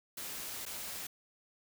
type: noise with dropouts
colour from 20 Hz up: white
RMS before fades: -42 dBFS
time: 0.17-1.07 s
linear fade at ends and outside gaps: 5 ms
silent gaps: 0.654-0.662 s
effects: none